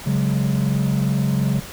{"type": "chord", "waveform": "triangle", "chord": "C# suspended fourth", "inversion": "none", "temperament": "equal", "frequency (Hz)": [138.59, 185, 207.7], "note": ["C#3", "F#3", "G#3"], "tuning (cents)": [0, 0, 0], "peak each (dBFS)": [-17, -20, -21], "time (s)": [0.06, 1.6], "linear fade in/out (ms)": 10, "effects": ["tanh soft clip ceiling -8 dBFS", "pink hiss -36 dBFS RMS until 1.72 s"]}